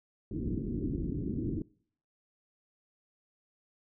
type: low-pass noise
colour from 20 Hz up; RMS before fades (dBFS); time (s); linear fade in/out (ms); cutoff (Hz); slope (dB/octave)
white; -34; 0.31-1.62; 2; 350; 48
effects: noise-tail reverb RT60 0.6 s tail -24 dB re dry